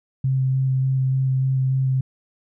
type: tone with vibrato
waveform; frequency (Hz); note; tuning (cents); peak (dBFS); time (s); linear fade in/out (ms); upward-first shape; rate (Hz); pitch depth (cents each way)
sine; 132; C3; +16; -17; 0.24-2.01; 5; square; 3.4; 9
effects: none